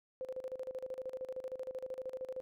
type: tone with tremolo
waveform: sine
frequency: 517 Hz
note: C5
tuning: 21 cents flat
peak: -37 dBFS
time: 0.21-2.41 s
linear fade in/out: 0 ms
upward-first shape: square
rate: 13 Hz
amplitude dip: 80%
effects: none